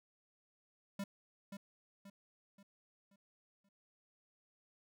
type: tone with echo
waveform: square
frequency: 198.5 Hz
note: G3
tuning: 22 cents sharp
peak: -39 dBFS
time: 0.99-1.04 s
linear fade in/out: 5 ms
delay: 530 ms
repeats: 5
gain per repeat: -7 dB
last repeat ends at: 3.69 s
effects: none